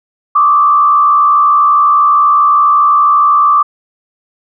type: tone with frequency modulation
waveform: sine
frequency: 1171 Hz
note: D6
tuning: 5 cents flat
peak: -5 dBFS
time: 0.35-3.63 s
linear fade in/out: 10 ms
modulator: 72.4 Hz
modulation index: 0.72
effects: none